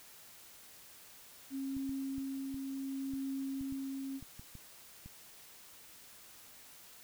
sine tone with tremolo, 270.3 Hz, C#4, 44 cents flat, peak -35 dBFS, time 1.5-4.21 s, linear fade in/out 50 ms, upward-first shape triangle, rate 0.69 Hz, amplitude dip 30%
clicks, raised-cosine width 5 ms, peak -37 dBFS, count 11, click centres 1.767 / 1.893 / 2.182 / 2.543 / 3.137 / 3.611 / 3.724 / 4.226 / 4.395 / 4.553 / 5.06 s
effects white hiss -56 dBFS RMS until 7.03 s

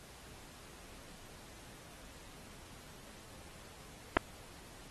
clicks, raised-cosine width 0.5 ms, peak -10 dBFS, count 2, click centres 4.168 / 4.171 s, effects pink hiss -55 dBFS RMS until 4.9 s + AAC 32 kbps

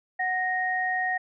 sine tone pair together, 740 / 1864.7 Hz, F#5 / A#6, 0 / 0 cents, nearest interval octave + major third, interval 1600 cents, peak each -28 / -26 dBFS, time 0.19-1.18 s, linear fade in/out 10 ms, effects none

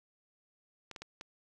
clicks, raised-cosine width 0.2 ms, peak -27 dBFS, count 4, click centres 0.913 / 0.962 / 1.02 / 1.211 s, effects none

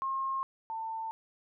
sine tone pair in turn, 1072 / 894.4 Hz, C6 / A5, +42 / +28 cents, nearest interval minor third, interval 314 cents, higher first, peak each -30 / -34 dBFS, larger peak first, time 0.02-0.43 / 0.7-1.11 s, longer neither, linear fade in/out 0 ms, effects none

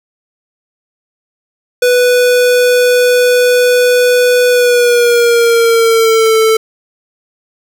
square tone with pitch glide, 493.9 to 442.6 Hz, B4 to A4, 0 to +10 cents, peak -7 dBFS, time 1.82-6.57 s, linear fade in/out 5 ms, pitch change -190 cents, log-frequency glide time 4.49-6.38 s, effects none

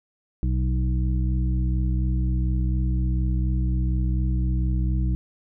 harmonic tone with a mistuned harmonic, 62.8 Hz, B1, 30 cents sharp, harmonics 1 / 2 / 3 / 5, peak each -21 / -27 / -31 / -35 dBFS, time 0.43-5.15 s, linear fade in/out 0 ms, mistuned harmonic 1, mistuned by -38 cents, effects none

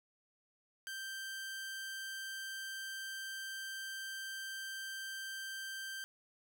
sawtooth tone, 1568 Hz, G6, in tune, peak -38 dBFS, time 0.87-6.04 s, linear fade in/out 0 ms, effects none

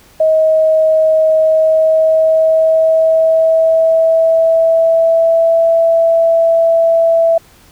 sine tone with pitch glide, 633 to 662.2 Hz, D#5 to E5, +30 to +8 cents, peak -7 dBFS, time 0.2-7.38 s, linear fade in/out 5 ms, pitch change +78 cents, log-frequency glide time 1.36-5.63 s, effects pink hiss -45 dBFS RMS until 7.71 s

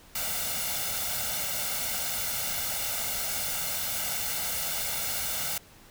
white noise with comb filter, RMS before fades -31 dBFS, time 0.15-5.58 s, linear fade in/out 5 ms, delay 1.4 ms, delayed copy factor +0.75, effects pink hiss -54 dBFS RMS until 5.9 s

